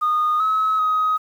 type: tone with pitch steps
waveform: sine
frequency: 1230 / 1285 / 1260 Hz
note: D#6 / E6 / D#6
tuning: -20 / -45 / +21 cents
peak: -15 dBFS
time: 0.01-1.18 s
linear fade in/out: 20 ms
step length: 390 ms
effects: tanh soft clip ceiling -13 dBFS + 8-bit